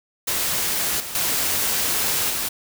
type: noise with level steps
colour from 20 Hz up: white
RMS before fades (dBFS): -23 / -32 / -22 / -25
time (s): 0.27-2.49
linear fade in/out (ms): 10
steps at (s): 1 / 1.15 / 2.3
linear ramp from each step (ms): 2
effects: none